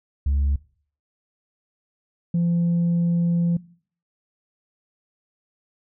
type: tone pair in turn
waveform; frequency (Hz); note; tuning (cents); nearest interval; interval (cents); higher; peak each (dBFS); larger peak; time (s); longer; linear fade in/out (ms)
sine; 70.2 / 171.26; C#2 / F3; +22 / -34; octave + minor third; 1544; second; -16; neither; 0.26-0.56 / 2.34-3.57; second; 5
effects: noise-tail reverb RT60 0.5 s tail -22 dB re dry + tanh soft clip ceiling -16 dBFS